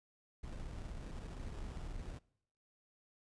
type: noise with sample-and-hold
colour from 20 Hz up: brown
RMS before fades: -45 dBFS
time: 0.43-2.19 s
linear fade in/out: 10 ms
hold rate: 2100 Hz
effects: noise-tail reverb RT60 0.7 s tail -23 dB re dry + resampled to 22050 Hz